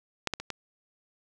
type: clicks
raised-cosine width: 0.2 ms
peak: -10 / -12 / -20 / -16 dBFS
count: 4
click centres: 0.273 / 0.337 / 0.4 / 0.503 s
effects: none